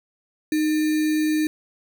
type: tone with sample-and-hold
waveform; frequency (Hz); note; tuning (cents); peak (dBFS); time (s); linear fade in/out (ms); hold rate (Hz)
sine; 308.8; D#4; -13; -18; 0.52-1.47; 2; 2100
effects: none